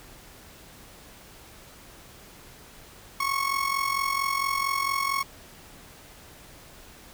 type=tone with amplitude modulation; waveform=30% pulse; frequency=1100 Hz; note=C#6; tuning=14 cents flat; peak=-19 dBFS; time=3.2-5.23 s; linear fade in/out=5 ms; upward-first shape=sine; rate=44.4 Hz; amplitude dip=70%; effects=pink hiss -49 dBFS RMS until 7.13 s